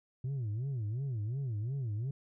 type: tone with vibrato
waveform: sine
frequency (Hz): 120.3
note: B2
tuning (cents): -45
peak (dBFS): -30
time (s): 0.24-2.11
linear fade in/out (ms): 5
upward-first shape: sine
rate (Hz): 2.8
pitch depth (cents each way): 270
effects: tanh soft clip ceiling -32 dBFS